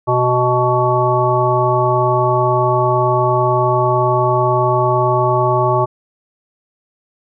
harmonic tone, 124.5 Hz, B2, 14 cents sharp, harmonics 1 / 3 / 5 / 7 / 9, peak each -18 / -18 / -18 / -18 / -18 dBFS, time 0.07-5.86 s, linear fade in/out 20 ms, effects none

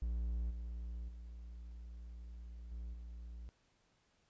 triangle tone with level steps, 58.27 Hz, A#1, in tune, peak -33 / -39 / -45 / -40 / -44 dBFS, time 0.02-3.49 s, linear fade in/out 0 ms, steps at 0.5 / 1.08 / 2.71 / 2.93 s, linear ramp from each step 10 ms, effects pink hiss -75 dBFS RMS until 4.29 s + resampled to 16000 Hz

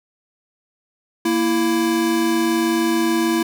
square tone pair together, 233.1 / 331.7 Hz, A#3 / E4, 0 / +11 cents, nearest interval tritone, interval 611 cents, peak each -23 / -18 dBFS, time 1.25-3.43 s, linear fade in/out 5 ms, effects none

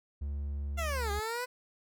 triangle tone with pitch glide, 71.4 to 70.91 Hz, D2 to C#2, -48 to +40 cents, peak -31 dBFS, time 0.21-1.2 s, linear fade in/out 10 ms, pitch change -12 cents, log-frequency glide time 0.42-0.83 s
15% pulse linear two-way sweep, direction down then up, 698.5 to 400.7 to 506 Hz, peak -27 dBFS, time 0.77-1.46 s, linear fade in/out 20 ms, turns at 1.11 s
effects none

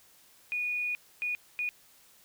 sine tone bursts at uneven times, 2458 Hz, D#7, 22 cents flat, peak -29 dBFS, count 3, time 0.52-0.95 / 1.22-1.35 / 1.59-1.69 s, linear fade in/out 0 ms, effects white hiss -60 dBFS RMS until 2.24 s

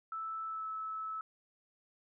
sine tone with pitch glide, 1316 to 1303.1 Hz, E6 to E6, -3 to -20 cents, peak -37 dBFS, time 0.12-1.21 s, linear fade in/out 2 ms, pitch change -17 cents, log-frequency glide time 0.46-0.67 s, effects none

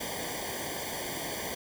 pink noise with comb filter, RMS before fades -36 dBFS, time 0-1.55 s, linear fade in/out 10 ms, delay 0.75 ms, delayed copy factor -0.95, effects none

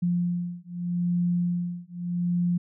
sine beating tone pair, 174.9 / 175.71 Hz, F3 / F3, +3 / +11 cents, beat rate 0.81 Hz, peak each -27 dBFS, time 0.02-2.58 s, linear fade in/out 10 ms, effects none

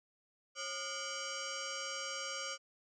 sine tone with frequency modulation, 2093 Hz, C7, in tune, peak -38 dBFS, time 0.55-2.58 s, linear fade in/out 50 ms, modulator 879 Hz, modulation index 5.2, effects none

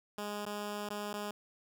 10% pulse tone with dropouts, 207 Hz, G#3, 5 cents flat, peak -29 dBFS, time 0.18-1.31 s, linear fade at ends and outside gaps 2 ms, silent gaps 0.452-0.464 / 0.89-0.904 / 1.13-1.139 s, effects none

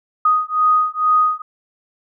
sine beating tone pair, 1244.5 / 1246.7 Hz, D#6 / D#6, 0 / +3 cents, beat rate 2.2 Hz, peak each -16 dBFS, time 0.25-1.42 s, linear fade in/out 5 ms, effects none

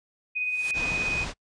sine tone with tremolo, 2496 Hz, D#7, 5 cents sharp, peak -24 dBFS, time 0.35-1.25 s, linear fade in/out 20 ms, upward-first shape sine, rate 17 Hz, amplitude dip 35%
white noise with exponential growth, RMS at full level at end -33 dBFS, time 0.38-0.71 s, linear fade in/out 0 ms, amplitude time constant 71 ms
pink low-pass noise, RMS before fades -34 dBFS, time 0.73-1.34 s, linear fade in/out 50 ms, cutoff 7000 Hz, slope 24 dB/octave
effects noise-tail reverb RT60 0.1 s tail -26 dB re dry + resampled to 22050 Hz

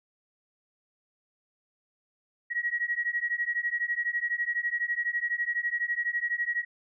sine beating tone pair, 1900 / 1912 Hz, A#6 / A#6, +33 / +43 cents, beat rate 12 Hz, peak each -30 dBFS, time 2.5-6.65 s, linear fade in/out 20 ms, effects none

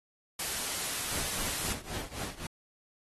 white noise, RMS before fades -34 dBFS, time 0.39-1.73 s, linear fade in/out 5 ms
pink noise with tremolo, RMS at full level -36 dBFS, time 1.11-2.47 s, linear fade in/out 5 ms, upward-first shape triangle, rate 3.8 Hz, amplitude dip 90%
effects AAC 32 kbps

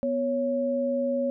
sine tone pair together, 247 / 554.4 Hz, B3 / C#5, 0 / 0 cents, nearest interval octave + major second, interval 1400 cents, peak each -28 / -25 dBFS, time 0.03-1.3 s, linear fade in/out 0 ms, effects none

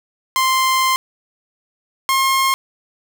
sawtooth tone pair in turn, 1046.5 / 1069.7 Hz, C6 / C6, 0 / +38 cents, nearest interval unison, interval 38 cents, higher second, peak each -10 dBFS, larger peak neither, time 0.36-0.96 / 2.09-2.54 s, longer first, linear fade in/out 0 ms, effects none

